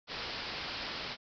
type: low-pass noise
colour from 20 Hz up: white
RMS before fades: -40 dBFS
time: 0.07-1.17 s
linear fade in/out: 50 ms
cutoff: 5200 Hz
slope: 96 dB/octave
effects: none